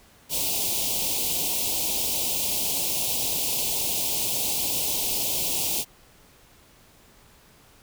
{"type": "band-stop noise", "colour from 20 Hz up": "white", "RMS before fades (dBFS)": -26, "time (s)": [0.29, 5.85], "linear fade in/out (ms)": 50, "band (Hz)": [930, 2500], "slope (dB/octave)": 48, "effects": ["pink hiss -55 dBFS RMS until 7.82 s"]}